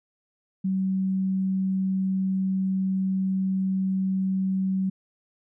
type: tone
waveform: sine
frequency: 190.1 Hz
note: F#3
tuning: 47 cents sharp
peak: -22 dBFS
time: 0.64-4.9 s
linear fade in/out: 10 ms
effects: none